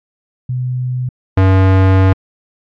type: tone pair in turn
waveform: sine / square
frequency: 126.2 / 94.95 Hz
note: B2 / F#2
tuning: +38 / +45 cents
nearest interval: perfect fourth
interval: 493 cents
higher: first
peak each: -15 / -7 dBFS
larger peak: second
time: 0.49-1.09 / 1.37-2.13 s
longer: second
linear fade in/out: 5 ms
effects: low-pass 2000 Hz 12 dB/octave + MP3 96 kbps